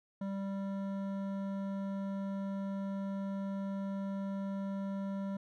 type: tone with hard clipping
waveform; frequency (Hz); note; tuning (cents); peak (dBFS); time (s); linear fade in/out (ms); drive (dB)
triangle; 196; G3; 0; -37; 0.21-5.37; 5; 16
effects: none